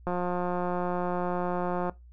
click train, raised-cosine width 1 ms, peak -17 dBFS, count 326, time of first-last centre 0.07-1.896 s, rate 178 Hz, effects noise-tail reverb RT60 0.2 s tail -20 dB re dry + added 60 Hz sine -48 dBFS peak until 2.12 s

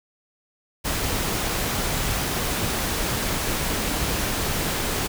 pink noise, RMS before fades -25 dBFS, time 0.84-5.08 s, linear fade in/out 20 ms, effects none

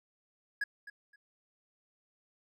triangle tone with echo, 1670 Hz, G#6, 9 cents sharp, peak -28 dBFS, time 0.61-0.64 s, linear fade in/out 5 ms, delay 260 ms, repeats 2, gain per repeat -14 dB, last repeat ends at 1.16 s, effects none

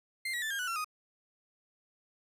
35% pulse tone with pitch steps, 2093 / 1919.3 / 1760 / 1613.9 / 1480 / 1357.1 / 1244.5 Hz, C7 / B6 / A6 / G6 / F#6 / E6 / D#6, 0 / -50 / 0 / +50 / 0 / +50 / 0 cents, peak -31 dBFS, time 0.25-0.845 s, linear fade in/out 5 ms, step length 85 ms, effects resampled to 32000 Hz

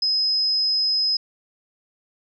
sine tone, 5080 Hz, D#8, 35 cents sharp, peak -18 dBFS, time 0.02-1.17 s, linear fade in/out 5 ms, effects none

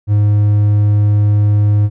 triangle tone, 103.83 Hz, G#2, in tune, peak -6 dBFS, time 0.07-1.9 s, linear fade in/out 50 ms, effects none

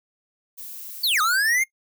violet noise, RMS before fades -37 dBFS, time 0.57-1.37 s, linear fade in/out 20 ms
square linear two-way sweep, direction down then up, 4642 to 1211 to 2154 Hz, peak -19 dBFS, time 1.03-1.64 s, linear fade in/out 10 ms, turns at 1.21 s
effects noise-tail reverb RT60 0.1 s tail -21 dB re dry

